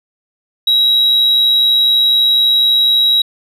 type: tone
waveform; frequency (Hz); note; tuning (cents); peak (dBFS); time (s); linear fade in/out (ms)
sine; 3856; B7; -42; -6; 0.67-3.22; 5
effects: tanh soft clip ceiling -7 dBFS